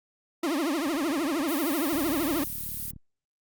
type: tone with vibrato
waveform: 40% pulse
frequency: 305.5 Hz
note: D#4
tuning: 32 cents flat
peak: -24 dBFS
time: 0.43-2.44 s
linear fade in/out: 5 ms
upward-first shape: triangle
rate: 13 Hz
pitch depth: 280 cents each way
type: noise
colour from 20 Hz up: violet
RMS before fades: -34 dBFS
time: 1.48-2.91 s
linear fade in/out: 5 ms
type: click train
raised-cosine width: 5 ms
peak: -32 dBFS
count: 39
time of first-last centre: 1.93-2.963 s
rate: 36.8 Hz
effects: Opus 48 kbps